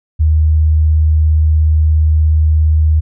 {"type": "tone with vibrato", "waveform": "sine", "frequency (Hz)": 77.78, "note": "D#2", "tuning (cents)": 0, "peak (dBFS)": -7, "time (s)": [0.19, 3.01], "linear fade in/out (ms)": 20, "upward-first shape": "sine", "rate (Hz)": 17, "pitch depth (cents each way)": 9, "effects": []}